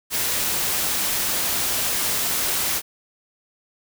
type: noise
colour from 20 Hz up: white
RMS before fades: -23 dBFS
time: 0.1-2.82 s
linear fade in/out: 50 ms
effects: none